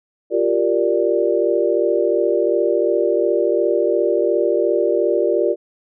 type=chord; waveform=sine; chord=G minor seventh; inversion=third; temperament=equal; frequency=349.2 / 392 / 466.2 / 587.3 Hz; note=F4 / G4 / Bb4 / D5; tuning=0 / 0 / 0 / 0 cents; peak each=-20 dBFS; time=0.3-5.56 s; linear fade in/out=50 ms; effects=none